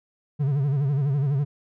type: tone with vibrato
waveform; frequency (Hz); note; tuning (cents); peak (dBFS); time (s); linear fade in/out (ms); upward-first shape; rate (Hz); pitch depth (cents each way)
triangle; 140.1; C#3; +19; -18; 0.39-1.45; 20; sine; 12; 110
effects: none